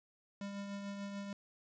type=tone with tremolo; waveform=square; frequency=200 Hz; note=G3; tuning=35 cents sharp; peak=-40 dBFS; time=0.41-1.33 s; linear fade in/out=2 ms; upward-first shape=triangle; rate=6.8 Hz; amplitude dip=40%; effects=resampled to 16000 Hz + 11-bit